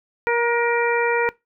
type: harmonic tone with a mistuned harmonic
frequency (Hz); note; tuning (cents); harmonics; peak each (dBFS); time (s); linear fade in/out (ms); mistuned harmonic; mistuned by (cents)
471.6; A#4; +20; 1 / 2 / 3 / 4 / 5; -20 / -23 / -25 / -26 / -27; 0.27-1.29; 0; 3; +20
effects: noise-tail reverb RT60 0.2 s tail -22 dB re dry